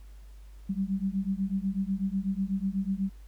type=beating tone pair; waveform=sine; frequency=189.7 / 197.8 Hz; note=F#3 / G3; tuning=+43 / +16 cents; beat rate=8.1 Hz; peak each=-30 dBFS; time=0.69-3.1 s; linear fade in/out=10 ms; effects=added 50 Hz sine -45 dBFS peak until 3.27 s + pink hiss -64 dBFS RMS until 3.27 s